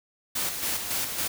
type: noise with tremolo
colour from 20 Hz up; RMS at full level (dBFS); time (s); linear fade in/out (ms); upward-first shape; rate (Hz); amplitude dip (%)
white; -28; 0.35-1.28; 10; square; 3.6; 45
effects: none